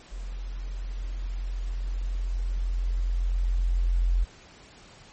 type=tone with level ramp; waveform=sine; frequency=43.65 Hz; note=F1; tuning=in tune; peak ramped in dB=-32 to -19 dBFS; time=0.11-4.25 s; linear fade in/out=20 ms; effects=pink hiss -51 dBFS RMS until 5.12 s + MP3 32 kbps